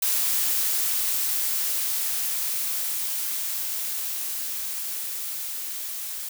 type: noise with level ramp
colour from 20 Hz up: blue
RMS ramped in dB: -23 to -33 dBFS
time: 0.02-6.29 s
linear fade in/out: 5 ms
effects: none